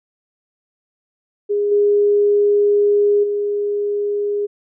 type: tone with level steps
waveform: sine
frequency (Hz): 410.6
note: G#4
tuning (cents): -20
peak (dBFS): -15 / -11 / -17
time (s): 1.49-4.47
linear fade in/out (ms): 20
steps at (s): 1.71 / 3.23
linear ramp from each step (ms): 10
effects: none